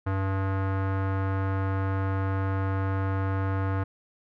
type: tone with low-pass filter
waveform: square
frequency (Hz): 96.5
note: G2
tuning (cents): -27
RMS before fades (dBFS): -27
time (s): 0.06-3.84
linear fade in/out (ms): 10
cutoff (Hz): 1400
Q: 2
effects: none